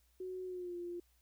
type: tone with pitch glide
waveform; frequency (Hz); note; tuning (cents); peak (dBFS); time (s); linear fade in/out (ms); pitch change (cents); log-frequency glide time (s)
sine; 370 to 349.2; F#4 to F4; 0 to 0; -40; 0.2-1; 5; -100; 0.45-0.76
effects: added 60 Hz sine -70 dBFS peak until 1.21 s + white hiss -75 dBFS RMS until 1.21 s